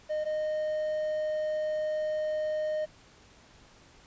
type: tone pair in turn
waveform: triangle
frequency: 613 / 615.6 Hz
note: D#5 / D#5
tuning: -26 / -19 cents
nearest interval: unison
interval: 7 cents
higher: second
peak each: -26 dBFS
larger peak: neither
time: 0.09-0.25 / 0.25-2.86 s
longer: second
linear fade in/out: 20 ms
effects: pink hiss -57 dBFS RMS until 4.06 s + resampled to 16000 Hz